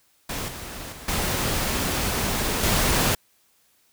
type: noise with level steps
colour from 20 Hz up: pink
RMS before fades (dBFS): -30 / -36 / -40 / -25 / -21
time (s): 0.29-3.15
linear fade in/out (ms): 5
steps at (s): 0.48 / 0.92 / 1.08 / 2.63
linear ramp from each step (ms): 5
effects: white hiss -63 dBFS RMS until 3.92 s